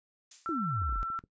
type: noise with exponential decay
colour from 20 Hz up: violet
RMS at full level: -38 dBFS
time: 0.31-0.65 s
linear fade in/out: 5 ms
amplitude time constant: 72 ms
type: tone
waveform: sine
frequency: 1342 Hz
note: E6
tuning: 31 cents sharp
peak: -32 dBFS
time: 0.46-1.19 s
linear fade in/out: 0 ms
type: exponential sweep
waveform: sine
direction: down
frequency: 354 to 37 Hz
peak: -31 dBFS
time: 0.49-1.03 s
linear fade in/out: 0 ms
type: clicks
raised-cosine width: 3 ms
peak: -38 dBFS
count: 7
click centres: 0.819 / 0.894 / 0.926 / 0.958 / 1.102 / 1.191 / 1.239 s
effects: noise-tail reverb RT60 0.1 s tail -18 dB re dry + resampled to 16000 Hz